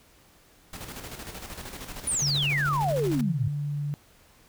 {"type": "noise with tremolo", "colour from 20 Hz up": "pink", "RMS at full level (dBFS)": -38, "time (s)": [0.73, 3.21], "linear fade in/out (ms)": 2, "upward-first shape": "square", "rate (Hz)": 13, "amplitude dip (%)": 50}
{"type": "exponential sweep", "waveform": "sine", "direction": "down", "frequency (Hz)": [10080, 98], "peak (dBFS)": -24, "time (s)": [2.07, 3.48], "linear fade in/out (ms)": 5}
{"type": "tone with pitch glide", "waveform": "sine", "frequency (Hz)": [143, 145.25], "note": ["D3", "D3"], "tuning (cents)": [-46, -19], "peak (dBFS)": -27, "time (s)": [2.22, 3.94], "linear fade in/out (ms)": 0, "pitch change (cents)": 27, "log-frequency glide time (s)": [2.41, 2.96]}
{"effects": ["pink hiss -58 dBFS RMS until 4.48 s"]}